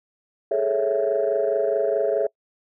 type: chord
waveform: sine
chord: A major seventh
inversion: third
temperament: equal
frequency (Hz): 415.3 / 440 / 554.4 / 659.3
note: G#4 / A4 / C#5 / E5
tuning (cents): 0 / 0 / 0 / 0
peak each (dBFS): -24 / -25 / -23 / -23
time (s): 0.51-2.27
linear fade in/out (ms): 5
effects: noise-tail reverb RT60 0.1 s tail -25 dB re dry + tanh soft clip ceiling -12 dBFS